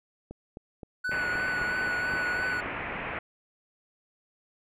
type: click train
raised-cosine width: 2 ms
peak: -27 dBFS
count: 10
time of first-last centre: 0.31-2.66 s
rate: 3.83 Hz
type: tone with vibrato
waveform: triangle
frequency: 1480 Hz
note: F#6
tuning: in tune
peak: -26 dBFS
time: 1.04-2.61 s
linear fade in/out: 10 ms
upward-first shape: sine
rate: 3 Hz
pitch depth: 24 cents each way
type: low-pass noise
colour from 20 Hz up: white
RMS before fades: -35 dBFS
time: 1.11-3.19 s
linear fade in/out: 5 ms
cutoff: 2500 Hz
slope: 48 dB/octave
effects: none